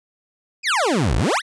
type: exponential two-way sweep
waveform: 25% pulse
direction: down then up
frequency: 2634 to 47.16 to 2098 Hz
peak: -13 dBFS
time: 0.63-1.42 s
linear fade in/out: 50 ms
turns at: 1.16 s
effects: resampled to 22050 Hz